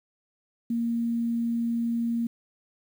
sine tone, 233.1 Hz, A#3, in tune, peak -24 dBFS, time 0.7-2.27 s, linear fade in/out 5 ms, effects 9-bit

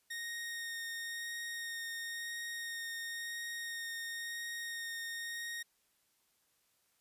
sawtooth tone with vibrato, 1855 Hz, A#6, 9 cents flat, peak -36 dBFS, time 0.1-5.63 s, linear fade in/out 10 ms, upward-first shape sine, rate 0.97 Hz, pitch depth 10 cents each way, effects white hiss -75 dBFS RMS until 7 s + resampled to 32000 Hz

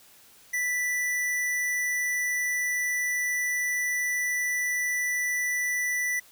square tone, 1975.5 Hz, B6, in tune, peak -26 dBFS, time 0.53-6.2 s, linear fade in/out 10 ms, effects white hiss -55 dBFS RMS until 6.31 s

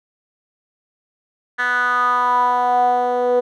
10% pulse tone with band-pass filter sweep, 246.9 Hz, B3, in tune, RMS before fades -17 dBFS, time 1.58-3.41 s, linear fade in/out 20 ms, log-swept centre 1700 to 500 Hz, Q 5.4, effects none

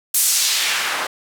white noise with band-pass filter sweep, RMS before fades -19 dBFS, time 0.14-1.07 s, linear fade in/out 5 ms, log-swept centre 11000 to 930 Hz, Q 0.98, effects none

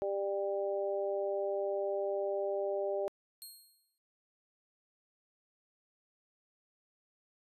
harmonic tone, 198 Hz, G3, 18 cents sharp, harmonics 2 / 3 / 4, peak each -35 / -34 / -43 dBFS, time 0.02-3.08 s, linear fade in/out 0 ms
5% pulse tone with exponential decay, 4247 Hz, C8, 25 cents sharp, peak -36 dBFS, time 3.42-3.98 s, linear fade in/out 0 ms, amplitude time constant 120 ms
effects resampled to 32000 Hz

